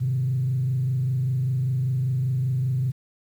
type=tone with frequency modulation; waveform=sine; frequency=129.1 Hz; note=C3; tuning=23 cents flat; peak=-20 dBFS; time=0-2.92 s; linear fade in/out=20 ms; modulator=25.1 Hz; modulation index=0.5; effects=tanh soft clip ceiling -16 dBFS + 9-bit